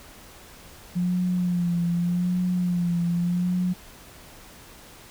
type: tone with vibrato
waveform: sine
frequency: 176.3 Hz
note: F3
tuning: 17 cents sharp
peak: -21 dBFS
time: 0.95-3.74 s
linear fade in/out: 20 ms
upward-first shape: sine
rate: 0.84 Hz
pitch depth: 45 cents each way
effects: pink hiss -47 dBFS RMS until 5.1 s